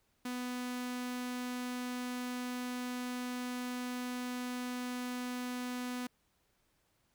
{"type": "tone with notch filter", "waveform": "sawtooth", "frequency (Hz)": 248.3, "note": "B3", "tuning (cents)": 9, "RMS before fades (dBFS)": -39, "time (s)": [0.25, 6.07], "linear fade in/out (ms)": 5, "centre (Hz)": 580, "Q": 1.7, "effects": ["pink hiss -75 dBFS RMS until 7.14 s"]}